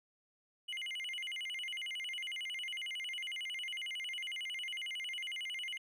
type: tone with vibrato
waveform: triangle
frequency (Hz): 2489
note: D#7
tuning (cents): 0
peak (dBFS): -37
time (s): 0.68-5.78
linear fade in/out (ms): 10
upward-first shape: square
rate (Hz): 11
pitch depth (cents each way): 290
effects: none